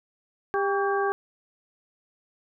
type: harmonic tone with a mistuned harmonic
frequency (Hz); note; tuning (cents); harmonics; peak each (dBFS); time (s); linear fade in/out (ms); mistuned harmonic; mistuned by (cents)
398; G4; +26; 1 / 2 / 3 / 4; -25 / -28 / -30 / -31; 0.54-1.12; 0; 3; -81
effects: none